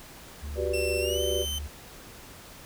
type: tone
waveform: triangle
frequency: 72.9 Hz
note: D2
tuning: 12 cents flat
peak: -31 dBFS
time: 0.42-1.68 s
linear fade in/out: 20 ms
type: chord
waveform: sine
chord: G major seventh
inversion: third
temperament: just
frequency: 367.5 / 392 / 490 / 588 Hz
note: F#4 / G4 / B4 / D5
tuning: -12 / 0 / -14 / +2 cents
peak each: -32 dBFS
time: 0.55-1.46 s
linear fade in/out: 50 ms
type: tone with pitch glide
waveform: sawtooth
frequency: 2690 to 3072 Hz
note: E7 to G7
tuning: +34 to -36 cents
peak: -28 dBFS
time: 0.73-1.59 s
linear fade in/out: 10 ms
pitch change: +230 cents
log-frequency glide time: 1-1.21 s
effects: pink hiss -47 dBFS RMS until 2.65 s